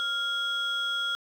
sine tone pair together, 1396.9 / 3322 Hz, F6 / G#7, 0 / 0 cents, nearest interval octave + minor third, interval 1500 cents, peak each -28 dBFS, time 0-1.15 s, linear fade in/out 0 ms, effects tanh soft clip ceiling -22 dBFS + 9-bit

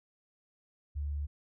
sine tone, 72.6 Hz, D2, 19 cents flat, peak -32 dBFS, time 0.95-1.27 s, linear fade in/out 20 ms, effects none

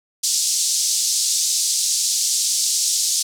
white band-pass noise, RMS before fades -20 dBFS, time 0.23-3.23 s, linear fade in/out 10 ms, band 4500 to 8200 Hz, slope 24 dB/octave, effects none

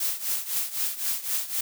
blue noise with tremolo, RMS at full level -25 dBFS, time 0-1.61 s, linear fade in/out 5 ms, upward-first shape triangle, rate 3.9 Hz, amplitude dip 85%, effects none

